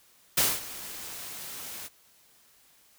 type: noise with ADSR envelope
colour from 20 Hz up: white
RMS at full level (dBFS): -22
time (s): 0.37-1.89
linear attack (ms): 9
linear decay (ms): 220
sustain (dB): -18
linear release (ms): 31
effects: white hiss -61 dBFS RMS until 2.98 s